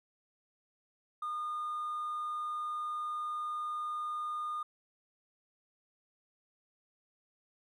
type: tone with hard clipping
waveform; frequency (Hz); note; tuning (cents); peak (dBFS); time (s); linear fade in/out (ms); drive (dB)
triangle; 1220; D#6; -34; -34; 1.22-4.63; 5; 2
effects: none